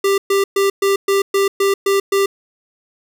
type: tone bursts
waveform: square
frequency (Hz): 394.7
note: G4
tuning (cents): +12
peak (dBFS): -13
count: 9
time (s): 0.04-2.26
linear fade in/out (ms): 5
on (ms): 140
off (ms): 120
effects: none